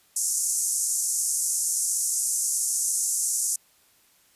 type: band-pass noise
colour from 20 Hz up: pink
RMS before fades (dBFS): -26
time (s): 0.16-3.56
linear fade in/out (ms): 5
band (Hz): 6200 to 11000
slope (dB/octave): 48
effects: white hiss -61 dBFS RMS until 4.35 s + resampled to 32000 Hz